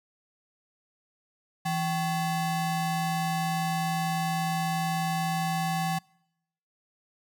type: ring-modulated tone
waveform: square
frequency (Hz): 468.9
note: A#4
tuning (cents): +10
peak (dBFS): -24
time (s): 1.65-5.99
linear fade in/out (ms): 10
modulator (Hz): 303
effects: noise-tail reverb RT60 0.8 s tail -26 dB re dry